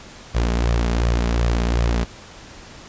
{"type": "tone with flanger", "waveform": "sawtooth", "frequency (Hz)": 58.27, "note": "A#1", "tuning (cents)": 0, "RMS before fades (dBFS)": -19, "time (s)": [0.34, 2.05], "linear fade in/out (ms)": 20, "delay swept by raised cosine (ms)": [1.6, 4.9], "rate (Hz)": 2.7, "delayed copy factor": 0.5, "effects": ["pink hiss -41 dBFS RMS until 2.88 s", "resampled to 16000 Hz"]}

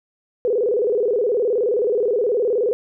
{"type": "tone with vibrato", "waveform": "sine", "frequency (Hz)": 452.1, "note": "A4", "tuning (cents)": 47, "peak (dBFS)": -16, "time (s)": [0.45, 2.73], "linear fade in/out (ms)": 0, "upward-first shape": "square", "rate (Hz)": 19, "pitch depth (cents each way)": 150, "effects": []}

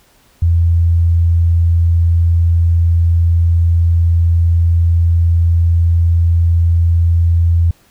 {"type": "tone", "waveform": "sine", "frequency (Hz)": 84.4, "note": "E2", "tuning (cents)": 41, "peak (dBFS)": -8, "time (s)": [0.42, 7.71], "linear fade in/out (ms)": 5, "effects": ["pink hiss -51 dBFS RMS until 7.9 s"]}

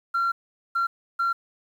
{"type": "tone bursts at uneven times", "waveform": "sine", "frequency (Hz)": 1371, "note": "F6", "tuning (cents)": -32, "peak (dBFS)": -19, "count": 3, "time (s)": [[0.14, 0.32], [0.75, 0.87], [1.19, 1.33]], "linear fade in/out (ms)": 10, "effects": ["tanh soft clip ceiling -19 dBFS", "9-bit"]}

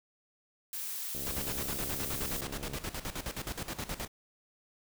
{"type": "noise", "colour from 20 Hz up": "blue", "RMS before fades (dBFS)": -38, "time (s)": [0.73, 2.41], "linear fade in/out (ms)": 2}
{"type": "click train", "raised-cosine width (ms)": 2, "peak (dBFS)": -31, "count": 112, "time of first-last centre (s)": [1.15, 2.756], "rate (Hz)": 69.1}
{"type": "noise with tremolo", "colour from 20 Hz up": "pink", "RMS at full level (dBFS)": -37, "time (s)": [1.26, 4.08], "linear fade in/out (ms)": 10, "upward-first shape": "square", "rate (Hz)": 9.5, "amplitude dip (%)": 75}
{"effects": []}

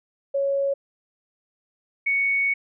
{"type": "tone pair in turn", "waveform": "sine", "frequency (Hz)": [554.4, 2224], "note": ["C#5", "C#7"], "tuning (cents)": [0, 5], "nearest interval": "2 octaves", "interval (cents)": 2405, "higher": "second", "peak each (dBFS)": [-20, -19], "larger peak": "second", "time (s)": [[0.34, 0.74], [2.06, 2.54]], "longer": "second", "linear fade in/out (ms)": 10, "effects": []}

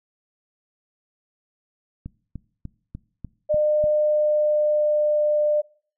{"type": "click train", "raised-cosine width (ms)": 5, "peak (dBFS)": -21, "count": 7, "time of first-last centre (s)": [2.06, 3.84], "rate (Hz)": 3.37}
{"type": "tone with pitch glide", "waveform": "sine", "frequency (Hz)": [604, 598.8], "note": ["D5", "D5"], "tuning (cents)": [48, 33], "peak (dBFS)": -17, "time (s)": [3.49, 5.62], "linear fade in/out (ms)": 20, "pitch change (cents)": -15, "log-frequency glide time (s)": [3.92, 5.36]}
{"effects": ["noise-tail reverb RT60 0.5 s tail -22 dB re dry"]}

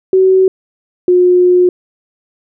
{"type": "tone pair in turn", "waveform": "sine", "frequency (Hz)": [377.3, 359.9], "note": ["F#4", "F#4"], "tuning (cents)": [34, -48], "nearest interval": "minor second", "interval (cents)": 82, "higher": "first", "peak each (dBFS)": -5, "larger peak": "neither", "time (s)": [[0.13, 0.48], [1.08, 1.69]], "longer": "second", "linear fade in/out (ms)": 2, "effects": []}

